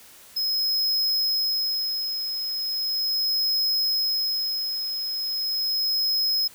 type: tone with tremolo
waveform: square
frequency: 5120 Hz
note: D#8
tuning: 49 cents sharp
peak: -21 dBFS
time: 0.36-6.48 s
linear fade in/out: 10 ms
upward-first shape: sine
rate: 0.38 Hz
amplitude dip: 50%
effects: white hiss -49 dBFS RMS until 6.54 s